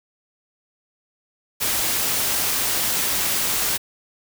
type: noise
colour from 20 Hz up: white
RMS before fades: -22 dBFS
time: 1.6-3.78 s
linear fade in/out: 20 ms
effects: none